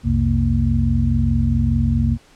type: tone cluster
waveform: sine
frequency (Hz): 63.4 / 88.2 / 130.3 / 230.8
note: B1 / F2 / C3 / A#3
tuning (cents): +46 / +18 / -7 / -17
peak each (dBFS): -20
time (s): 0.03-2.18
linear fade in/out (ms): 50
effects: pink hiss -51 dBFS RMS until 2.35 s + low-pass 8000 Hz 12 dB/octave